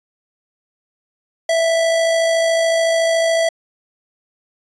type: tone with amplitude modulation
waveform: square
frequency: 659.3 Hz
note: E5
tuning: in tune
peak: -13 dBFS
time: 1.49-3.49 s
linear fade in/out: 5 ms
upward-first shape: sine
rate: 53.8 Hz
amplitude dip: 30%
effects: resampled to 22050 Hz